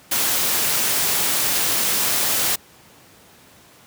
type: noise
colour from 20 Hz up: white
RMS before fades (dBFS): -20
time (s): 0.11-2.56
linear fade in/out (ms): 10
effects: pink hiss -49 dBFS RMS until 3.86 s + high-pass 100 Hz 12 dB/octave